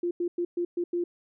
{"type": "tone bursts at uneven times", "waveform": "sine", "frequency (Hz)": 348.4, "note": "F4", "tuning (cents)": -4, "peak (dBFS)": -25, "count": 6, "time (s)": [[0.03, 0.11], [0.2, 0.28], [0.38, 0.45], [0.57, 0.65], [0.77, 0.84], [0.93, 1.04]], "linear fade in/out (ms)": 5, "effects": []}